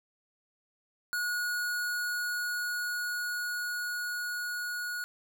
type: tone with level ramp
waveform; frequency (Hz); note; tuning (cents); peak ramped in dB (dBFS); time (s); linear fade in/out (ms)
square; 1452; F#6; -33; -30 to -34; 1.13-5.04; 0
effects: none